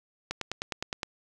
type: click train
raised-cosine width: 0.2 ms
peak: -14 dBFS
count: 8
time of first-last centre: 0.31-1.032 s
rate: 9.7 Hz
effects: none